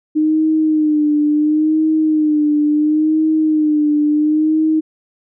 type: tone with vibrato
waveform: sine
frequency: 305.8 Hz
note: D#4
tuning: 30 cents flat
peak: -11 dBFS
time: 0.15-4.81 s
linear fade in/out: 20 ms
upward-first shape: sine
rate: 0.72 Hz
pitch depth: 49 cents each way
effects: none